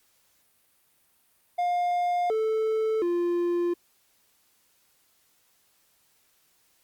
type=tone with pitch steps; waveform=triangle; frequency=708 / 439.2 / 347.9 Hz; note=F5 / A4 / F4; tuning=+23 / -3 / -7 cents; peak=-21 dBFS; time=1.58-3.74 s; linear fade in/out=10 ms; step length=720 ms; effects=white hiss -66 dBFS RMS until 6.83 s + Opus 48 kbps